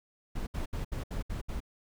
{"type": "noise bursts", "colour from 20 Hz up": "brown", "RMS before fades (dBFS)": -34, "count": 7, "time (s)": [0.35, 1.604], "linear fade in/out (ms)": 10, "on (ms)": 120, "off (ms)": 69, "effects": []}